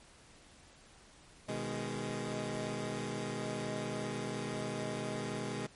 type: chord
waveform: 15% pulse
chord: G# minor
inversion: first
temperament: equal with one note detuned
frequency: 125.34 / 155.56 / 207.7 Hz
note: B2 / D#3 / G#3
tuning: +26 / 0 / 0 cents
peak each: -34 / -36 / -33 dBFS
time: 1.48-5.67 s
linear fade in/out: 10 ms
effects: pink hiss -59 dBFS RMS until 5.75 s + MP3 48 kbps